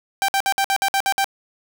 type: tone bursts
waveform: sawtooth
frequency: 784 Hz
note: G5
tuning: in tune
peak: -13 dBFS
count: 9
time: 0.22-1.244 s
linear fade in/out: 0 ms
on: 64 ms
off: 56 ms
effects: none